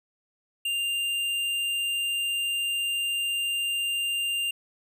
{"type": "tone with tanh clipping", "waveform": "sine", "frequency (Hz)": 2794, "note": "F7", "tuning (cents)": 0, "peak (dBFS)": -27, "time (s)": [0.65, 4.51], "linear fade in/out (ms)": 5, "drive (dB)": 13, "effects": []}